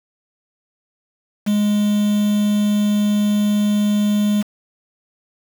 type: tone with quantisation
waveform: triangle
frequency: 207.7 Hz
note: G#3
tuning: in tune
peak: -12 dBFS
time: 1.46-4.43 s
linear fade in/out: 20 ms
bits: 5
effects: none